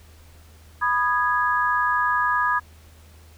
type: chord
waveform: sine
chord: G# minor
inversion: first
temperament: equal with one note detuned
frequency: 987.8 / 1230.9 / 1661.2 Hz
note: B5 / D#6 / G#6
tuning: 0 / -19 / 0 cents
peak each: -23 dBFS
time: 0.81-2.6 s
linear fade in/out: 20 ms
effects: added 79 Hz sine -47 dBFS peak until 3.37 s + pink hiss -54 dBFS RMS until 3.37 s